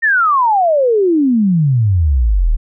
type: exponential sweep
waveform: sine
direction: down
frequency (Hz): 1860 to 35.1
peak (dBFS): -9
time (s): 0.02-2.57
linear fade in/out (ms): 20
effects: none